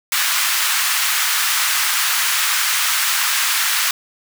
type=high-pass noise; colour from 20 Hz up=pink; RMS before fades=-18 dBFS; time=0.12-3.91 s; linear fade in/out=2 ms; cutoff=1200 Hz; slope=24 dB/octave; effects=none